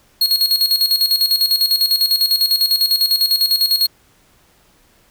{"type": "tone with tremolo", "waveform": "45% pulse", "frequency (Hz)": 4300, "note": "C8", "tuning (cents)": 47, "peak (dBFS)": -10, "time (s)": [0.21, 3.87], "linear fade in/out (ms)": 5, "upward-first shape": "square", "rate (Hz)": 10, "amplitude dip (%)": 65, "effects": ["pink hiss -54 dBFS RMS until 5.1 s"]}